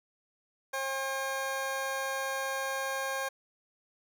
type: tone pair together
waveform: 20% pulse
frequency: 537 / 805.5 Hz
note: C5 / G5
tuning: +45 / +47 cents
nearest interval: perfect fifth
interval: 702 cents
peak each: -29 / -32 dBFS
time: 0.73-3.29 s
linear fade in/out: 10 ms
effects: none